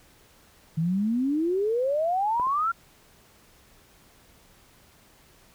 sine exponential sweep, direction up, 155.56 to 1400 Hz, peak -22 dBFS, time 0.77-2.72 s, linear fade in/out 10 ms
clicks, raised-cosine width 1 ms, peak -22 / -30 dBFS, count 2, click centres 2.398 / 2.47 s
effects pink hiss -57 dBFS RMS until 5.54 s

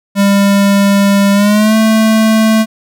square tone with pitch glide, 199.5 to 220.1 Hz, G3 to A3, +31 to +1 cents, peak -7 dBFS, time 0.15-2.66 s, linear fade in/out 50 ms, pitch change +170 cents, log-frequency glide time 1.33-1.76 s, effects none

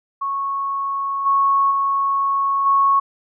sine tone with level steps, 1103 Hz, C#6, 9 cents flat, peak -20 / -13 / -16 / -12 dBFS, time 0.21-3 s, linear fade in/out 10 ms, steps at 1.25 / 1.7 / 2.65 s, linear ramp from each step 20 ms, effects none

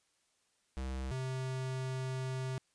square tone pair in turn, 65.41 / 130.46 Hz, C2 / C3, 0 / -5 cents, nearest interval octave, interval 1195 cents, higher second, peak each -37 / -36 dBFS, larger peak second, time 0.77-1.11 / 1.11-2.58 s, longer second, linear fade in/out 0 ms, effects white hiss -75 dBFS RMS until 2.74 s + resampled to 22050 Hz

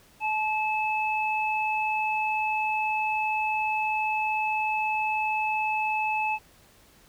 sine tone pair together, 861.5 / 2604 Hz, A5 / E7, -37 / -22 cents, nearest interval octave + perfect fifth, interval 1915 cents, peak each -26 / -28 dBFS, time 0.2-6.39 s, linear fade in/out 50 ms, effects pink hiss -57 dBFS RMS until 7.08 s

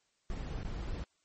brown noise with dropouts, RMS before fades -38 dBFS, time 0.3-1.04 s, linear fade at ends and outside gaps 1 ms, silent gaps 0.633-0.648 s, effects white hiss -75 dBFS RMS until 1.24 s + MP3 32 kbps

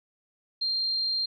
sine tone, 4186 Hz, C8, in tune, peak -25 dBFS, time 0.61-1.26 s, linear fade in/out 10 ms, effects none

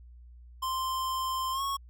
square tone with pitch glide, 1045 to 1102 Hz, C6 to C#6, -2 to -11 cents, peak -30 dBFS, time 0.62-1.77 s, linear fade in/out 10 ms, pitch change +91 cents, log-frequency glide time 1.52-1.62 s, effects added 60 Hz sine -48 dBFS peak until 1.89 s

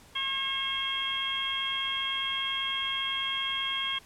harmonic tone, 541 Hz, C#5, 42 cents flat, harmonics 2 / 3 / 4 / 5 / 6, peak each -37 / -40 / -37 / -40 / -30 dBFS, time 0.15-3.99 s, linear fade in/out 10 ms, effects pink hiss -55 dBFS RMS until 4.05 s + low-pass 12000 Hz 12 dB/octave

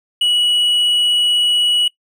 triangle tone with tanh clipping, 2929 Hz, F#7, 18 cents flat, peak -13 dBFS, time 0.21-1.88 s, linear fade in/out 5 ms, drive 8 dB, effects noise-tail reverb RT60 0.1 s tail -21 dB re dry

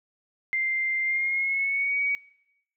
sine tone with pitch glide, 2093 to 2256 Hz, C7 to C#7, 0 to +30 cents, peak -23 dBFS, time 0.53-2.15 s, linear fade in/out 0 ms, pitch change +130 cents, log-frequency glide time 1.02-1.98 s, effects noise-tail reverb RT60 0.9 s tail -23 dB re dry

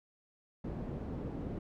white low-pass noise, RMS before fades -40 dBFS, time 0.64-1.59 s, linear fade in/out 5 ms, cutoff 280 Hz, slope 12 dB/octave, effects none

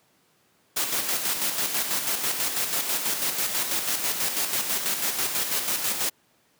white noise with tremolo, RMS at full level -25 dBFS, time 0.76-6.1 s, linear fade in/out 10 ms, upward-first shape square, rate 6.1 Hz, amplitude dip 45%, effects pink hiss -64 dBFS RMS until 6.59 s + high-pass 150 Hz 12 dB/octave

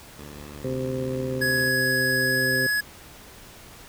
10% pulse tone with vibrato, 73.4 Hz, D2, in tune, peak -31 dBFS, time 0.18-1.69 s, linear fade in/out 5 ms, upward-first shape sine, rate 17 Hz, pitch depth 14 cents each way
harmonic tone, 130 Hz, C3, 11 cents flat, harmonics 1 / 2 / 3 / 4, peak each -31 / -31 / -31 / -31 dBFS, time 0.64-2.67 s, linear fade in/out 5 ms
square tone with pitch glide, 1675 to 1684.7 Hz, G#6 to G#6, +14 to +24 cents, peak -22 dBFS, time 1.41-2.81 s, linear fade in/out 10 ms, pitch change +10 cents, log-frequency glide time 2.21-2.49 s
effects pink hiss -46 dBFS RMS until 3.88 s

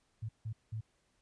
sine tone bursts at uneven times, 110 Hz, A2, in tune, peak -36 dBFS, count 3, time 0.22-0.29 / 0.45-0.53 / 0.72-0.81 s, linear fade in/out 10 ms, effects pink hiss -75 dBFS RMS until 1.21 s + resampled to 22050 Hz

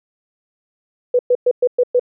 sine tone bursts, 493.9 Hz, B4, in tune, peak -10 dBFS, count 6, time 1.14-1.996 s, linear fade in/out 5 ms, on 51 ms, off 110 ms, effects none

